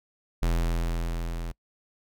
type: tone with level ramp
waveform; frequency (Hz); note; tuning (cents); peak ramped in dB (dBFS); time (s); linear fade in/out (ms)
square; 42.09; E1; +37; -22 to -32; 0.42-1.52; 10
effects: noise-tail reverb RT60 0.1 s tail -26 dB re dry